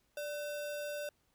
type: tone with sample-and-hold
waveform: sine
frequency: 587.3 Hz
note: D5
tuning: in tune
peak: -37 dBFS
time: 0.17-1.09 s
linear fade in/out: 2 ms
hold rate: 2100 Hz
effects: pink hiss -75 dBFS RMS until 1.34 s